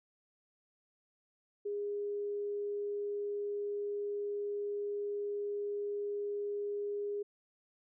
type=tone; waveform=sine; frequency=409.5 Hz; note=G#4; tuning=24 cents flat; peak=-34 dBFS; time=1.65-7.23 s; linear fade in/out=10 ms; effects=none